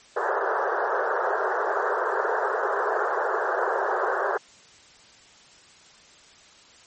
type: band-pass noise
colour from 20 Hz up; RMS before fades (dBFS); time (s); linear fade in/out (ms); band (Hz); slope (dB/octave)
pink; -25; 0.16-4.38; 10; 380 to 1700; 96
effects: white hiss -52 dBFS RMS until 6.86 s + MP3 32 kbps